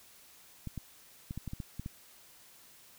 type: clicks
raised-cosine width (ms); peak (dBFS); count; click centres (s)
5; -26; 9; 0.673 / 0.777 / 1.309 / 1.376 / 1.477 / 1.534 / 1.602 / 1.796 / 1.861
effects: white hiss -58 dBFS RMS until 2.98 s